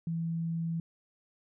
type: tone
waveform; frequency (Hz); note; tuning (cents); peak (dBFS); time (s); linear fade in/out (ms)
sine; 165.6; E3; +8; -30; 0.07-0.8; 2
effects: none